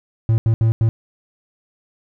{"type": "tone bursts at uneven times", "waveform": "triangle", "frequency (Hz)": 112.9, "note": "A2", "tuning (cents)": 45, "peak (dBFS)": -10, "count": 4, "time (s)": [[0.29, 0.38], [0.46, 0.54], [0.61, 0.72], [0.81, 0.89]], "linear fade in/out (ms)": 0, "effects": []}